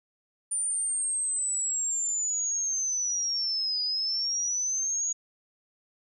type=linear two-way sweep; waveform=sine; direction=down then up; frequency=9230 to 4912 to 6750 Hz; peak=-26 dBFS; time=0.51-5.13 s; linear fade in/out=10 ms; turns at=3.82 s; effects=none